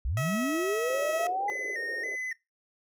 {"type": "linear sweep", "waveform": "sine", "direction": "up", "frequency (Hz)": [49.63, 830.6], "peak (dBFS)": -27, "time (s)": [0.05, 1.5], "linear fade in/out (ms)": 0}
{"type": "tone", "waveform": "15% pulse", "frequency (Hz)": 645, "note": "E5", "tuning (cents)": -38, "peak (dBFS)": -25, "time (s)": [0.17, 1.27], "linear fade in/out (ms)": 2}
{"type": "band-pass noise", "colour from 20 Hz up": "white", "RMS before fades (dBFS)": -42, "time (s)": [0.88, 2.16], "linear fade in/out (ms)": 10, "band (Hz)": [360, 560], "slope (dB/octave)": 48}
{"type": "tone with vibrato", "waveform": "triangle", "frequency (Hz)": 1932, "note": "B6", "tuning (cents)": -39, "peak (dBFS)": -30, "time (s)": [1.48, 2.33], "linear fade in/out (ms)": 5, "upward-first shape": "square", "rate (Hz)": 1.8, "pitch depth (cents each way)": 77}
{"effects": ["noise-tail reverb RT60 0.2 s tail -19 dB re dry"]}